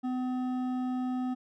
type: tone with hard clipping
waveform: sine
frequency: 253.4 Hz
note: B3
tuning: 45 cents sharp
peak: -31 dBFS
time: 0.03-1.35 s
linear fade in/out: 20 ms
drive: 9 dB
effects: none